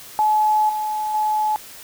sine tone with level steps, 855 Hz, A5, 50 cents flat, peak -14 / -21 / -17 dBFS, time 0.19-1.56 s, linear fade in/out 0 ms, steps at 0.69 / 1.14 s, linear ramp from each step 5 ms, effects white hiss -40 dBFS RMS until 1.83 s

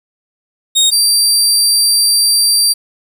25% pulse tone pair in turn, 3729 / 4698 Hz, A#7 / D8, 0 / 0 cents, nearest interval major third, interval 400 cents, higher second, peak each -4 dBFS, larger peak neither, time 0.75-0.91 / 0.91-2.74 s, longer second, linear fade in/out 20 ms, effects 7-bit

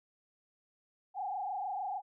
sine tone with frequency modulation, 784 Hz, G5, in tune, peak -34 dBFS, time 1.14-2.02 s, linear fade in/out 50 ms, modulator 26.6 Hz, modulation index 2, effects none

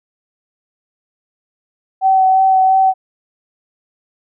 sine tone with vibrato, 761 Hz, F#5, 48 cents sharp, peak -8 dBFS, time 2.01-2.94 s, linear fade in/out 50 ms, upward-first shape sine, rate 2.9 Hz, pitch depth 13 cents each way, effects none

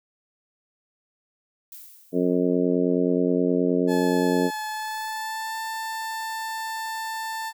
violet noise with exponential decay, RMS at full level -40 dBFS, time 1.72-2.69 s, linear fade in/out 2 ms, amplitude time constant 210 ms
harmonic tone, 89.5 Hz, F2, 43 cents sharp, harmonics 2 / 3 / 4 / 5 / 6 / 7, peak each -27 / -23 / -26 / -25 / -32 / -32 dBFS, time 2.12-4.51 s, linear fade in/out 50 ms
30% pulse tone with pitch glide, 860 to 889.3 Hz, A5 to A5, -40 to +18 cents, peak -26 dBFS, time 3.87-7.53 s, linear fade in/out 50 ms, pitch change +58 cents, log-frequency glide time 4.68-5.56 s
effects none

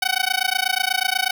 10% pulse tone with amplitude modulation, 750 Hz, F#5, 23 cents sharp, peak -7 dBFS, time 0.02-1.31 s, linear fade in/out 5 ms, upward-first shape sine, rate 28.2 Hz, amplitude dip 100%, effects 8-bit

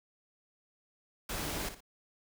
pink noise with echo, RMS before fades -37 dBFS, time 1.29-1.69 s, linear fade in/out 5 ms, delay 58 ms, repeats 2, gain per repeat -10 dB, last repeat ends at 1.806 s, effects none

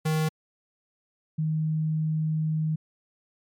square / sine tone pair in turn, 156.6 / 156.6 Hz, D#3 / D#3, +11 / +11 cents, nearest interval unison, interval 0 cents, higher neither, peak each -23 dBFS, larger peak neither, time 0.05-0.29 / 1.38-2.76 s, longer second, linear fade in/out 10 ms, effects MP3 96 kbps

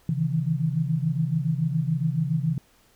sine tone cluster, 134.3 / 157.7 / 164.8 Hz, C3 / D#3 / E3, +46 / +24 / 0 cents, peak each -27 / -26 / -26 dBFS, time 0.09-2.58 s, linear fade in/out 2 ms, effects pink hiss -60 dBFS RMS until 2.95 s

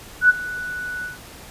sine tone with ADSR envelope, 1480 Hz, F#6, in tune, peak -7 dBFS, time 0.21-1.18 s, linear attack 83 ms, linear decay 24 ms, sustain -19 dB, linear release 140 ms, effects pink hiss -41 dBFS RMS until 1.5 s + resampled to 32000 Hz

